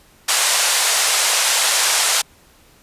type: band-pass noise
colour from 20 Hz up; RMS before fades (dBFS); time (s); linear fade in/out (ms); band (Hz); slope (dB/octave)
white; -17; 0.28-2.22; 10; 560 to 9600; 24
effects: pink hiss -51 dBFS RMS until 2.82 s + resampled to 32000 Hz